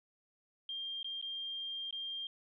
sine tone with dropouts, 3196 Hz, G7, 33 cents sharp, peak -38 dBFS, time 0.69-2.27 s, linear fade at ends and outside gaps 2 ms, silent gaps 1.03-1.044 / 1.214-1.225 / 1.909-1.926 s, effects none

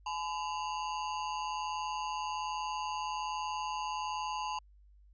square ring-modulated tone, 932.3 Hz, A#5, in tune, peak -32 dBFS, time 0.06-4.59 s, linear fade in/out 5 ms, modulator 80.6 Hz, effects added 50 Hz sine -57 dBFS peak until 5.13 s + resampled to 16000 Hz

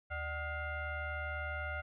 sine tone with frequency modulation, 750 Hz, F#5, 23 cents sharp, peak -36 dBFS, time 0.1-1.82 s, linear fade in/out 20 ms, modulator 674 Hz, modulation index 1.9, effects none

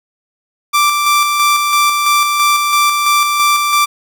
sawtooth tone with tremolo, 1174.7 Hz, D6, in tune, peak -5 dBFS, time 0.73-3.86 s, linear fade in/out 20 ms, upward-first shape square, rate 3 Hz, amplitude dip 35%, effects none

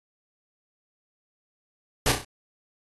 pink noise with echo, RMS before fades -22 dBFS, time 2.06-2.12 s, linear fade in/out 2 ms, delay 32 ms, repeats 4, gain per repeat -6 dB, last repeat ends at 2.248 s, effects AAC 32 kbps

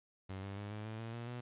sawtooth tone with pitch steps, 95.5 / 98.92 / 102.47 / 106.15 / 109.95 / 113.9 / 117.98 / 122.21 Hz, G2 / G2 / G#2 / G#2 / A2 / A#2 / A#2 / B2, -45 / +16 / -23 / +38 / -1 / -40 / +21 / -18 cents, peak -38 dBFS, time 0.29-1.41 s, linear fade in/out 10 ms, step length 140 ms, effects resampled to 8000 Hz + 11-bit

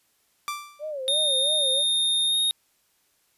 sawtooth tone with exponential decay, 1174.7 Hz, D6, in tune, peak -22 dBFS, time 0.48-0.91 s, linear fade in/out 0 ms, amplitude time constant 93 ms
sine tone with vibrato, 568 Hz, C#5, 42 cents sharp, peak -29 dBFS, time 0.79-1.84 s, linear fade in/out 50 ms, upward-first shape sine, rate 3 Hz, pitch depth 160 cents each way
square tone with pitch glide, 3668 to 3721 Hz, A#7 to A#7, -29 to -4 cents, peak -21 dBFS, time 1.08-2.51 s, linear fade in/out 0 ms, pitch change +25 cents, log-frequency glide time 2.25-2.38 s
effects white hiss -67 dBFS RMS until 3.37 s + resampled to 32000 Hz

